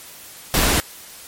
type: noise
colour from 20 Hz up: pink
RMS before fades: -17 dBFS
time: 0.54-0.8 s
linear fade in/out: 0 ms
effects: white hiss -40 dBFS RMS until 1.27 s + MP3 64 kbps